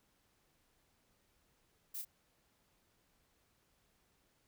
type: noise with echo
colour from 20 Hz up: violet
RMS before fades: -43 dBFS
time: 1.94-2.02 s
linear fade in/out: 10 ms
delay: 31 ms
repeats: 1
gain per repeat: -5 dB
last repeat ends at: 2.051 s
effects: pink hiss -75 dBFS RMS until 4.47 s